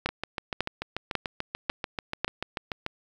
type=two click trains; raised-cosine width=0.3 ms; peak=-9 / -14 dBFS; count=5 / 20; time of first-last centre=0.06-2.246 / 0.09-2.864 s; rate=1.83 / 6.85 Hz; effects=8-bit